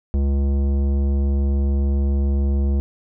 sine tone with tanh clipping, 69.5 Hz, C#2, 5 cents sharp, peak -18 dBFS, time 0.14-2.8 s, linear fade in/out 0 ms, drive 14 dB, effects none

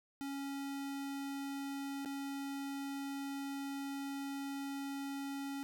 square tone with dropouts, 277.2 Hz, C#4, in tune, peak -40 dBFS, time 0.21-5.63 s, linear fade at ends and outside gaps 0 ms, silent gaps 2.049-2.058 s, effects none

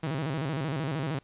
sawtooth tone with vibrato, 146.83 Hz, D3, in tune, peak -25 dBFS, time 0.03-1.19 s, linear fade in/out 5 ms, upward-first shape square, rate 13 Hz, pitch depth 160 cents each way, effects pink hiss -64 dBFS RMS until 1.23 s + resampled to 8000 Hz

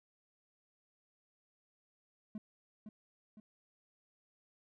triangle tone with echo, 213.6 Hz, G#3, 49 cents sharp, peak -38 dBFS, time 2.35-2.38 s, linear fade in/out 2 ms, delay 510 ms, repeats 2, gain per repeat -6 dB, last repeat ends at 3.4 s, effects none

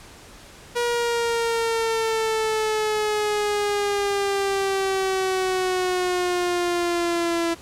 sawtooth exponential sweep, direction down, 480.1 to 334.7 Hz, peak -17 dBFS, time 0.75-7.55 s, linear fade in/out 20 ms, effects pink hiss -45 dBFS RMS until 7.61 s + low-pass 10000 Hz 12 dB/octave

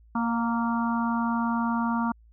harmonic tone with a mistuned harmonic, 232.1 Hz, A#3, 7 cents flat, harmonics 1 / 3 / 4 / 5 / 6, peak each -25 / -37 / -30 / -33 / -36 dBFS, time 0.15-2.12 s, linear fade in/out 5 ms, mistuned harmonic 3, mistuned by +20 cents, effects added 56 Hz sine -52 dBFS peak until 2.32 s

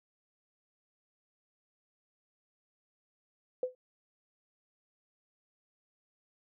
sine tone with exponential decay, 506 Hz, B4, 42 cents sharp, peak -25 dBFS, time 3.63-3.75 s, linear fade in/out 2 ms, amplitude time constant 26 ms, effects none

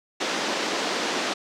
pink band-pass noise, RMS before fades -27 dBFS, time 0.2-1.34 s, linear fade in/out 10 ms, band 260 to 6300 Hz, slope 24 dB/octave, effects none

